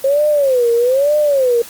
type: tone with vibrato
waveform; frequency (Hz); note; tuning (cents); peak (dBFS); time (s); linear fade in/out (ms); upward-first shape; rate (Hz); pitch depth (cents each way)
sine; 530; C5; +22; -10; 0.04-1.62; 5; sine; 1.1; 220
effects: white hiss -35 dBFS RMS until 1.69 s + Opus 32 kbps